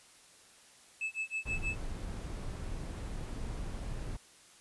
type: tone with tremolo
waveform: triangle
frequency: 2612 Hz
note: E7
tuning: 17 cents flat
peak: -30 dBFS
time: 1.01-1.77 s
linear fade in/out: 2 ms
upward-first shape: sine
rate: 6.3 Hz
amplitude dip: 100%
type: noise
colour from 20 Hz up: brown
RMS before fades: -39 dBFS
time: 1.45-4.17 s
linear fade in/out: 10 ms
effects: white hiss -59 dBFS RMS until 4.6 s + resampled to 24000 Hz